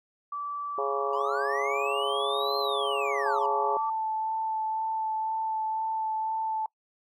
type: tone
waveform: sine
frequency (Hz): 1158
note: D6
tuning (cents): -25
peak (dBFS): -31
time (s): 0.32-3.9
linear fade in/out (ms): 5
type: harmonic tone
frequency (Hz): 138.59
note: C#3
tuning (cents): 0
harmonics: 3 / 4 / 5 / 6 / 7 / 8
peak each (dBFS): -31 / -33 / -35 / -37 / -38 / -39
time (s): 0.78-3.77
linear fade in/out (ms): 2
type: linear two-way sweep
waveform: triangle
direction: up then down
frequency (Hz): 932.3 to 4186 to 932.3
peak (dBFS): -31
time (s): 1.13-3.46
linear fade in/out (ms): 2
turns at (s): 2.58
type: tone with vibrato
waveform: sine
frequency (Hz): 880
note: A5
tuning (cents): 0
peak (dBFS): -27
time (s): 3.26-6.66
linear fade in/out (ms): 2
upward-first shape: sine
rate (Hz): 2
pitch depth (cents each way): 11
effects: noise-tail reverb RT60 0.1 s tail -24 dB re dry